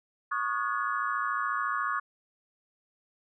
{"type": "tone cluster", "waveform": "sine", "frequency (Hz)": [1110, 1224, 1444, 1693], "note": ["C#6", "D#6", "F#6", "G#6"], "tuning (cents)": [2, -29, -43, 33], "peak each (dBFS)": [-31, -33, -34, -36], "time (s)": [0.31, 2], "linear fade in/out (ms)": 10, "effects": []}